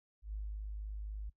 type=tone with ADSR envelope; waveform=sine; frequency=51.91 Hz; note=G#1; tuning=in tune; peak=-37 dBFS; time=0.22-1.3 s; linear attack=110 ms; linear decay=270 ms; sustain=-2 dB; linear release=11 ms; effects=noise-tail reverb RT60 0.1 s tail -20 dB re dry